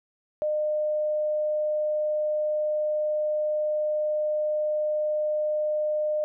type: tone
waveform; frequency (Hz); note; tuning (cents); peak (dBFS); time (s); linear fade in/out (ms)
sine; 607; D#5; -43; -23; 0.42-6.24; 0
effects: none